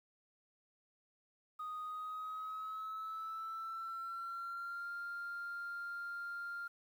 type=tone with pitch glide; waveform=sine; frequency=1244 to 1396.3 Hz; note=D#6 to F6; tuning=-1 to -1 cents; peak=-39 dBFS; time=1.59-6.68 s; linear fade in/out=10 ms; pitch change=+200 cents; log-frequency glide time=1.84-4.9 s; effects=tanh soft clip ceiling -38 dBFS + 11-bit